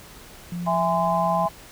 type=tone; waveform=sine; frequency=174.61 Hz; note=F3; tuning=in tune; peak=-27 dBFS; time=0.52-1.46 s; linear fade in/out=2 ms
type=chord; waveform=sine; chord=E augmented; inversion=none; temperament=just; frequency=659.3 / 824.1 / 1030.1 Hz; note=E5 / G#5 / B#5; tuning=0 / -14 / -27 cents; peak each=-24 dBFS; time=0.66-1.49 s; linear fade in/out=20 ms
effects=pink hiss -45 dBFS RMS until 1.71 s